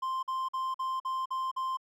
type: tone bursts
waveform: triangle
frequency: 1046.5 Hz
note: C6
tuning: in tune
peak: -28 dBFS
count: 7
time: 0.02-1.772 s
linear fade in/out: 10 ms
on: 210 ms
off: 47 ms
effects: none